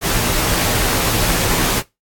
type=noise with comb filter; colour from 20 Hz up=pink; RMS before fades=-17 dBFS; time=0.01-1.83 s; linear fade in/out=50 ms; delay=14 ms; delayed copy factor=-0.55; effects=noise-tail reverb RT60 0.2 s tail -20 dB re dry + AAC 64 kbps